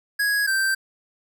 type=tone pair in turn; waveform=square; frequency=1661.2 / 1564.5 Hz; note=G#6 / G6; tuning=0 / -4 cents; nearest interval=minor second; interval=104 cents; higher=first; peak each=-20 / -20 dBFS; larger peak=neither; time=0.19-0.47 / 0.47-0.75 s; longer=neither; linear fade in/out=10 ms; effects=none